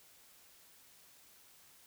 silence, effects white hiss -62 dBFS RMS until 1.86 s

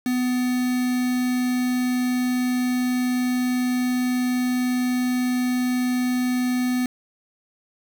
triangle tone with quantisation, 250.1 Hz, B3, 22 cents sharp, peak -18 dBFS, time 0.06-6.86 s, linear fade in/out 2 ms, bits 5, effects none

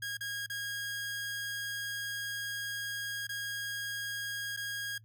sawtooth tone with dropouts, 1635 Hz, G#6, 28 cents flat, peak -32 dBFS, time 0.02-4.98 s, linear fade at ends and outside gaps 5 ms, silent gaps 0.171-0.207 / 0.463-0.498 / 3.27-3.291 / 4.565-4.572 s, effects noise-tail reverb RT60 0.1 s tail -21 dB re dry + added 110 Hz sine -55 dBFS peak until 5.04 s

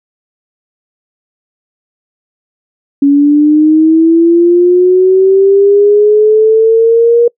sine linear sweep, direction up, 279.2 to 475.5 Hz, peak -3 dBFS, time 3.02-7.28 s, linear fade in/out 5 ms, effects noise-tail reverb RT60 0.1 s tail -26 dB re dry

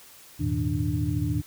sine tone cluster, 82.1 / 103.7 / 117.9 / 156.4 / 296.1 Hz, E2 / G#2 / A#2 / D#3 / D4, -6 / -2 / +20 / +9 / +14 cents, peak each -30 dBFS, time 0.39-1.42 s, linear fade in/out 20 ms, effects white hiss -50 dBFS RMS until 1.46 s

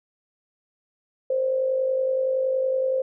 sine tone with amplitude modulation, 523.3 Hz, C5, in tune, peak -18 dBFS, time 1.3-3.02 s, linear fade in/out 5 ms, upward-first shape sine, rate 50.7 Hz, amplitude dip 50%, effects none

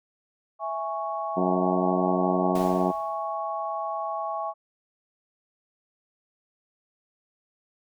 sine chord, C# minor, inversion first, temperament equal with one note detuned, 659.3 / 827.7 / 1108.7 Hz, E5 / G#5 / C#6, 0 / -6 / 0 cents, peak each -32 dBFS, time 0.59-4.54 s, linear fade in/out 50 ms
harmonic tone, 91.4 Hz, F#2, 21 cents flat, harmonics 2 / 3 / 4 / 5 / 6 / 7 / 8 / 9 / 10, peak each -27 / -29 / -28 / -35 / -36 / -30 / -32 / -36 / -37 dBFS, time 1.36-2.92 s, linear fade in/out 20 ms
pink noise with exponential decay, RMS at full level -37 dBFS, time 2.55-3.38 s, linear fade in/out 5 ms, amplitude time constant 180 ms
effects none

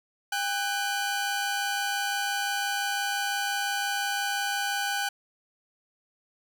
sawtooth tone pair together, 802.9 / 1500 Hz, G5 / F#6, +41 / +23 cents, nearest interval major seventh, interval 1082 cents, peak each -26 dBFS, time 0.32-5.09 s, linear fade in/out 5 ms, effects none

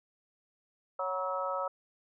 harmonic tone with a mistuned harmonic, 185 Hz, F#3, in tune, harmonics 3 / 4 / 5 / 6 / 7, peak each -35 / -41 / -38 / -44 / -35 dBFS, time 0.99-1.68 s, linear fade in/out 5 ms, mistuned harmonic 5, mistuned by +48 cents, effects none

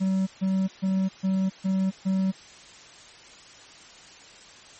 triangle tone bursts, 190.4 Hz, F#3, 50 cents sharp, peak -19 dBFS, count 6, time 0-2.32 s, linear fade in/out 20 ms, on 270 ms, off 140 ms, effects white hiss -48 dBFS RMS until 4.79 s + MP3 32 kbps

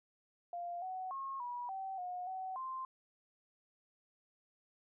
sine tone with pitch steps, 697 / 747 / 1082 / 971 / 769 / 722 / 754 / 1046 Hz, F5 / F#5 / C#6 / B5 / G5 / F#5 / F#5 / C6, -4 / +16 / -42 / -30 / -33 / -43 / +32 / -1 cents, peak -39 dBFS, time 0.53-2.85 s, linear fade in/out 2 ms, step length 290 ms, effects none

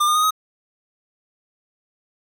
square tone with pitch steps, 1198 / 1218.9 / 1240.2 / 1261.9 Hz, D6 / D#6 / D#6 / D#6, +34 / -36 / -6 / +24 cents, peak -16 dBFS, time 0-0.308 s, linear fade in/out 10 ms, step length 77 ms, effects none

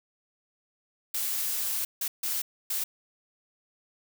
blue noise bursts at uneven times, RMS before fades -30 dBFS, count 4, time 1.14-1.85 / 2.01-2.08 / 2.23-2.42 / 2.7-2.84 s, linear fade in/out 5 ms, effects none

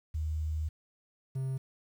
sine / triangle tone pair in turn, 77.9 / 132.47 Hz, D#2 / C3, +3 / +22 cents, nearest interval major sixth, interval 919 cents, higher second, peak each -30 / -29 dBFS, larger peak second, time 0.14-0.69 / 1.35-1.58 s, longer first, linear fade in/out 10 ms, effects 10-bit

